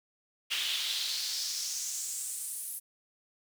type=noise with high-pass filter sweep; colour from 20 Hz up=brown; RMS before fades=-35 dBFS; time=0.5-2.8 s; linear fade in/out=20 ms; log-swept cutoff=2900 to 11000 Hz; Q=3.2; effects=none

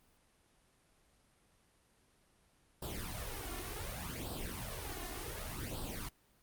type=noise with flanger; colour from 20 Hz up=pink; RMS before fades=-42 dBFS; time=2.82-6.09 s; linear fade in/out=5 ms; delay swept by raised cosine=0.23 to 2.83 ms; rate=0.67 Hz; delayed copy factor=+0.75; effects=pink hiss -70 dBFS RMS until 6.42 s + Opus 32 kbps

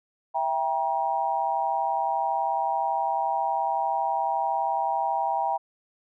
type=chord; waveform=sine; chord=E diminished; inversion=none; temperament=just; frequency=659.3 / 791.1 / 949.3 Hz; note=E5 / G5 / Bb5; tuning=0 / +16 / +31 cents; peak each=-31 / -26 / -27 dBFS; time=0.34-5.58 s; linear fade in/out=20 ms; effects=none

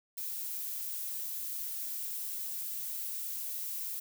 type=noise; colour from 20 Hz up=violet; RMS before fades=-38 dBFS; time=0.17-4 s; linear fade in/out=10 ms; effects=none

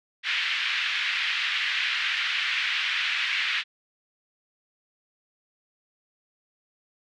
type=band-pass noise; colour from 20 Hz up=pink; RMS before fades=-27 dBFS; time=0.23-3.64 s; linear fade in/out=50 ms; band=1800 to 3400 Hz; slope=24 dB/octave; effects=none

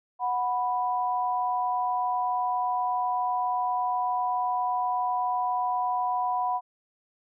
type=tone pair together; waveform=sine; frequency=735.6 / 987.8 Hz; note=F#5 / B5; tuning=-10 / 0 cents; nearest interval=perfect fourth; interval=510 cents; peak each=-27 dBFS; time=0.19-6.61 s; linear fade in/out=50 ms; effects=none

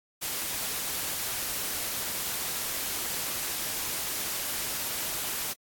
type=noise; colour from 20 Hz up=white; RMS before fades=-32 dBFS; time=0.21-5.54 s; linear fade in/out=20 ms; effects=AAC 64 kbps

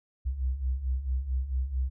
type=beating tone pair; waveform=sine; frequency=61.74 / 66.24 Hz; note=B1 / C2; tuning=0 / +22 cents; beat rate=4.5 Hz; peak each=-33 / -28 dBFS; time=0.25-1.9 s; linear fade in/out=20 ms; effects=none

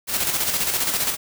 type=noise with tremolo; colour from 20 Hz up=white; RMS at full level=-21 dBFS; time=0.07-1.17 s; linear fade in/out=50 ms; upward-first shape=square; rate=15 Hz; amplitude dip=45%; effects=none

